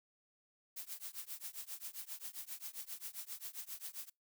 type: noise with tremolo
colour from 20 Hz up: blue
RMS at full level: -43 dBFS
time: 0.76-4.1 s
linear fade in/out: 10 ms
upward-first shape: triangle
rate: 7.5 Hz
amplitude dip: 100%
effects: noise-tail reverb RT60 0.2 s tail -25 dB re dry